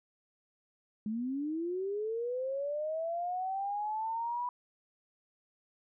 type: linear sweep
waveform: sine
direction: up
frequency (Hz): 207.7 to 987.8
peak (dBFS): -32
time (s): 1.06-4.49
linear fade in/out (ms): 2
effects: none